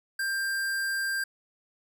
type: tone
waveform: square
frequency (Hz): 1587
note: G6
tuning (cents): +21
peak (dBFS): -28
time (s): 0.19-1.24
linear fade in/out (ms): 5
effects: none